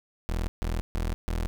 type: tone bursts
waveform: 30% pulse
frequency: 41.2 Hz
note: E1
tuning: in tune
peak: -24 dBFS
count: 4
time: 0.29-1.47 s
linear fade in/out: 0 ms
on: 190 ms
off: 140 ms
effects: none